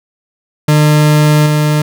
40% pulse tone with level steps, 150.7 Hz, D3, 45 cents sharp, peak -5 / -8 dBFS, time 0.68-1.82 s, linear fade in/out 5 ms, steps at 1.46 s, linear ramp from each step 5 ms, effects none

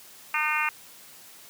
harmonic tone, 304.2 Hz, D#4, 39 cents flat, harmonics 3 / 4 / 5 / 6 / 7 / 8 / 9, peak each -32 / -30 / -32 / -34 / -31 / -29 / -32 dBFS, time 0.34-0.69 s, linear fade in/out 2 ms, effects white hiss -49 dBFS RMS until 1.49 s + high-pass 100 Hz 12 dB/octave

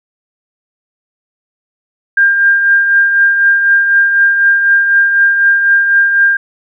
sine tone with tremolo, 1600 Hz, G6, 35 cents sharp, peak -4 dBFS, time 2.17-6.37 s, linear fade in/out 5 ms, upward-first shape triangle, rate 4 Hz, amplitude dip 50%, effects none

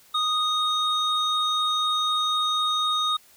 sine tone pair together, 1243 / 3725 Hz, D#6 / A#7, -2 / -2 cents, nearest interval octave + perfect fifth, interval 1900 cents, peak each -22 dBFS, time 0.14-3.17 s, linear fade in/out 10 ms, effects tanh soft clip ceiling -18 dBFS + white hiss -55 dBFS RMS until 3.36 s

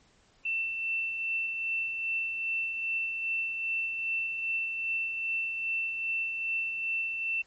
sine tone with tremolo, 2680 Hz, E7, 28 cents sharp, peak -27 dBFS, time 0.45-7.42 s, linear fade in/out 5 ms, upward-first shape sine, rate 2.5 Hz, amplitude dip 40%, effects pink hiss -64 dBFS RMS until 7.46 s + MP3 32 kbps

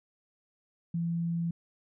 sine tone, 168.8 Hz, E3, 41 cents sharp, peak -28 dBFS, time 0.94-1.51 s, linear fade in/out 5 ms, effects none

